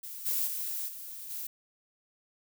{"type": "noise with level steps", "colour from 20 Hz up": "violet", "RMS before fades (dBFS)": [-42, -30, -35, -43, -38], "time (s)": [0.03, 1.47], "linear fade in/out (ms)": 5, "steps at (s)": [0.25, 0.46, 0.87, 1.29], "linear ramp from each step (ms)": 20, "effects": []}